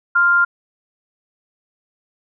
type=tone pair together; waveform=sine; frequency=1046.5 / 1397.9 Hz; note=C6 / F6; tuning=0 / +1 cents; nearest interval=perfect fourth; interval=501 cents; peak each=-23 / -11 dBFS; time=0.15-0.45 s; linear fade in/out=10 ms; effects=none